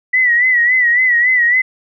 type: tone with vibrato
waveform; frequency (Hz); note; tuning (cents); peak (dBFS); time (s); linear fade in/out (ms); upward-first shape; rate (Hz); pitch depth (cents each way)
sine; 1959; B6; -15; -9; 0.13-1.62; 10; sine; 3.6; 76
effects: none